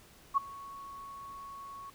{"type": "tone with ADSR envelope", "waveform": "sine", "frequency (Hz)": 1108.7, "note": "C#6", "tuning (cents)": 0, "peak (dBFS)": -21, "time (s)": [0.34, 1.9], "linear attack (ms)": 32, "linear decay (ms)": 12, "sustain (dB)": -22, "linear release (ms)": 4, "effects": ["pink hiss -58 dBFS RMS until 1.94 s"]}